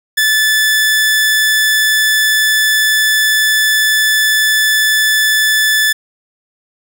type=tone; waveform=sawtooth; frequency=1742 Hz; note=A6; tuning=18 cents flat; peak=-6 dBFS; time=0.17-5.93 s; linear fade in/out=10 ms; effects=none